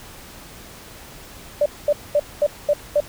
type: tone bursts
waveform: sine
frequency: 587.3 Hz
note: D5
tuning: in tune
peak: -13 dBFS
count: 6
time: 1.61-3.004 s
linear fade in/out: 5 ms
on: 49 ms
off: 220 ms
effects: pink hiss -41 dBFS RMS until 3.08 s